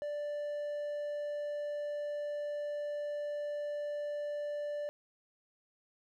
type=tone; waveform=triangle; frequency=587.3 Hz; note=D5; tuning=in tune; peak=-33 dBFS; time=0.02-4.89 s; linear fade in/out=0 ms; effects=none

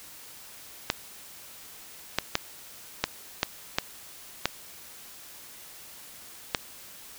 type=clicks; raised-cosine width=0.2 ms; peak=-5 dBFS; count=8; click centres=0.901 / 2.186 / 2.354 / 3.04 / 3.431 / 3.785 / 4.456 / 6.548 s; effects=white hiss -47 dBFS RMS until 7.18 s

